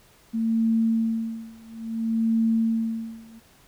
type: tone with tremolo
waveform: sine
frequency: 225.7 Hz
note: A3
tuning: 44 cents sharp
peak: -18 dBFS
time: 0.33-3.4 s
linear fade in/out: 20 ms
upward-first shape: sine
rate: 0.59 Hz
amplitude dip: 95%
effects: pink hiss -56 dBFS RMS until 3.67 s